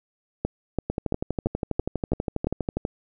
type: two click trains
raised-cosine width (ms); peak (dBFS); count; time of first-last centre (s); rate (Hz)
2; -10 / -12; 7 / 25; 0.45-2.47 / 0.9-2.851; 2.97 / 12.3
effects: none